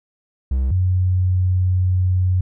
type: tone pair in turn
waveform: triangle / sine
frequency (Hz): 65.41 / 91.84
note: C2 / F#2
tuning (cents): 0 / -12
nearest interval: tritone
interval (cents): 588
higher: second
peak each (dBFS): -14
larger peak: neither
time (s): 0.51-0.71 / 0.71-2.41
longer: second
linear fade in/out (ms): 5
effects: none